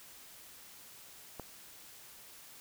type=click; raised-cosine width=1 ms; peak=-27 dBFS; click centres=1.397 s; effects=white hiss -54 dBFS RMS until 2.6 s